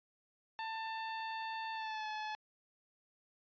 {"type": "tone with pitch glide", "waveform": "sawtooth", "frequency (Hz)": [891, 858.2], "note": ["A5", "A5"], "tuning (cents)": [22, -43], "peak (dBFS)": -35, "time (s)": [0.59, 2.35], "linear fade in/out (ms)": 0, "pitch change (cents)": -65, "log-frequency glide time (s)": [1.73, 2.07], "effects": ["resampled to 11025 Hz"]}